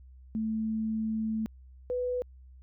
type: tone pair in turn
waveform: sine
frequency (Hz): 220 / 496.7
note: A3 / B4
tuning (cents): 0 / +10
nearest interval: octave + major second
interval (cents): 1410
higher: second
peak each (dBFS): -28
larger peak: neither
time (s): 0.35-1.46 / 1.9-2.22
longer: first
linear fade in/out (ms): 0
effects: added 64 Hz sine -49 dBFS peak until 2.62 s